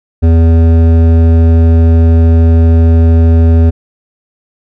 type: tone with hard clipping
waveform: triangle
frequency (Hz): 82.41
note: E2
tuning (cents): 0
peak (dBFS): -5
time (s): 0.22-3.71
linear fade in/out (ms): 20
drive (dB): 16
effects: none